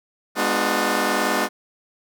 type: chord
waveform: 10% pulse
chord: G# diminished seventh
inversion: none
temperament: just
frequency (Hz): 207.7 / 249.2 / 299 / 358.8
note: G#3 / B3 / D4 / F4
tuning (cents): 0 / +16 / +31 / +47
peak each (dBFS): -17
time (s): 0.35-1.49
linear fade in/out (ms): 50
effects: none